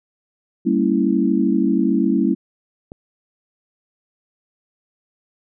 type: chord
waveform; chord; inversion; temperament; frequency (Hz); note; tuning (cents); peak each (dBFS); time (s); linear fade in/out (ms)
sine; G diminished seventh; none; equal with one note detuned; 196 / 229.1 / 277.2 / 329.6; G3 / Bb3 / Db4 / Fb4; 0 / -30 / 0 / 0; -20; 0.65-2.35; 20
type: click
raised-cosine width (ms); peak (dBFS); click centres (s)
2; -22; 2.919
effects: none